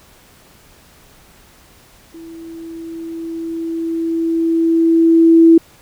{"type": "tone with level ramp", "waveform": "sine", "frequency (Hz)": 329.6, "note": "E4", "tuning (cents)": 0, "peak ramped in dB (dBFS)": [-32, -3], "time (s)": [2.14, 5.58], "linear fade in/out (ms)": 5, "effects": ["pink hiss -47 dBFS RMS until 5.81 s"]}